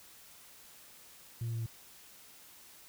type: tone with pitch steps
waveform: sine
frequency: 116.54 / 115.47 / 114.41 / 113.35 Hz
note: A#2 / A#2 / A#2 / A#2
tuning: 0 / -16 / -32 / -48 cents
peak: -31 dBFS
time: 1.41-1.662 s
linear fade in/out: 5 ms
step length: 63 ms
effects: tanh soft clip ceiling -32 dBFS + white hiss -56 dBFS RMS until 2.88 s